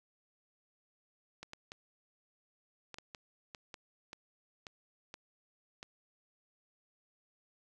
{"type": "clicks", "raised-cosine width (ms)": 0.2, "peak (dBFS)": -28, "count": 12, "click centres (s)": [1.43, 1.534, 1.719, 2.943, 2.985, 3.148, 3.548, 3.742, 4.131, 4.668, 5.141, 5.829], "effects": []}